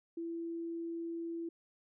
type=tone; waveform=sine; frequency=334.5 Hz; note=E4; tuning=25 cents sharp; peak=-37 dBFS; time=0.17-1.49 s; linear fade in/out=5 ms; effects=none